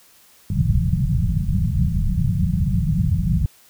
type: low-pass noise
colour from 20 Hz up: white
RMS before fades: -19 dBFS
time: 0.5-3.46 s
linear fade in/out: 2 ms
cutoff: 190 Hz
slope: 96 dB/octave
effects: white hiss -52 dBFS RMS until 3.69 s